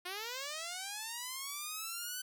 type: linear sweep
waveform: 5% pulse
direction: up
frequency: 349.2 to 1519 Hz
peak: -28 dBFS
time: 0.05-2.22 s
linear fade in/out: 10 ms
effects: none